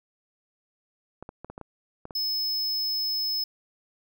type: clicks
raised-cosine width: 1 ms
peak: -25 dBFS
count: 8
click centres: 1.226 / 1.291 / 1.446 / 1.5 / 1.579 / 1.613 / 2.054 / 2.108 s
type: tone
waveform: square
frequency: 5200 Hz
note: E8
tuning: 24 cents flat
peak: -26 dBFS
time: 2.15-3.44 s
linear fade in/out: 5 ms
effects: none